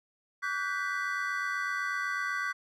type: chord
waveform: triangle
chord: G major seventh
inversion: second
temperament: equal with one note detuned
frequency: 1145.2 / 1480 / 1568 / 1975.5 Hz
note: D6 / F#6 / G6 / B6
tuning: -44 / 0 / 0 / 0 cents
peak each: -34 dBFS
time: 0.42-2.53 s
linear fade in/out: 20 ms
effects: none